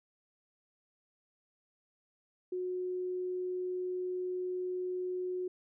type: tone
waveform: sine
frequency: 364.8 Hz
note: F#4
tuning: 24 cents flat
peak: -33 dBFS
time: 2.52-5.48 s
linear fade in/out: 5 ms
effects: none

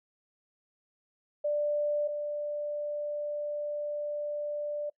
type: tone pair in turn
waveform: sine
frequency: 590 / 590 Hz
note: D5 / D5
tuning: +8 / +8 cents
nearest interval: unison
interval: 0 cents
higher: neither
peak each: -26 / -31 dBFS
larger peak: first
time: 1.44-2.08 / 2.08-4.9 s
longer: second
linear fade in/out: 10 ms
effects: noise-tail reverb RT60 0.1 s tail -24 dB re dry

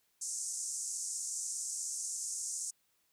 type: band-pass noise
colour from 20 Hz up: pink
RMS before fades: -39 dBFS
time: 0.21-2.71 s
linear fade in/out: 10 ms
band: 6100 to 9100 Hz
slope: 48 dB/octave
effects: white hiss -75 dBFS RMS until 3.12 s

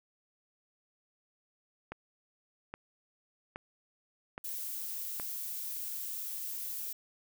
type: click train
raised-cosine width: 0.5 ms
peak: -25 dBFS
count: 5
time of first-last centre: 1.92-5.199 s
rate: 1.22 Hz
type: noise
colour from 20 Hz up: violet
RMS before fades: -39 dBFS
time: 4.44-6.93 s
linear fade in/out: 5 ms
effects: none

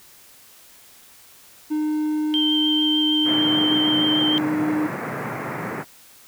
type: tone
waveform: triangle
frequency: 305.5 Hz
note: D#4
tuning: 32 cents flat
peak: -18 dBFS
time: 1.7-4.88 s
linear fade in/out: 20 ms
type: tone with vibrato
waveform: sine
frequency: 3141 Hz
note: G7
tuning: 3 cents sharp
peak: -19 dBFS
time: 2.34-4.38 s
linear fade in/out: 0 ms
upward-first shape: sine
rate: 6.6 Hz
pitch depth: 12 cents each way
type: band-pass noise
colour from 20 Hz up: pink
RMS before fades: -29 dBFS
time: 3.24-5.85 s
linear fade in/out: 50 ms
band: 120 to 2200 Hz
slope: 48 dB/octave
effects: white hiss -49 dBFS RMS until 6.27 s

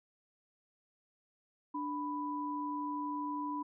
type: tone pair together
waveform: sine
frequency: 294.6 / 990.9 Hz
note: D4 / B5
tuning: +6 / +5 cents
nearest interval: octave + major sixth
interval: 2099 cents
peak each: -38 / -37 dBFS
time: 1.74-3.63 s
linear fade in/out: 10 ms
effects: none

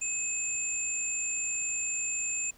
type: tone pair together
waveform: sine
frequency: 2560 / 7228 Hz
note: D#7 / A8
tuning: +49 / +46 cents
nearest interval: octave + tritone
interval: 1797 cents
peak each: -36 / -30 dBFS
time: 0.01-2.51 s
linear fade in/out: 10 ms
effects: pink hiss -59 dBFS RMS until 2.57 s

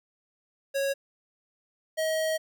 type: tone pair in turn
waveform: square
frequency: 551 / 634.7 Hz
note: C#5 / D#5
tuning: -11 / +34 cents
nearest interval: major second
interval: 245 cents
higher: second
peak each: -26 dBFS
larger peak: neither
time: 0.74-0.94 / 1.97-2.38 s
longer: second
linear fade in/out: 20 ms
effects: none

